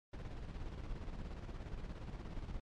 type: noise with tremolo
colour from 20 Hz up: brown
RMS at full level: -43 dBFS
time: 0.13-2.6 s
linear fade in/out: 5 ms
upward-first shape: square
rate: 17 Hz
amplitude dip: 45%
effects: low-pass 5000 Hz 12 dB/octave + MP3 64 kbps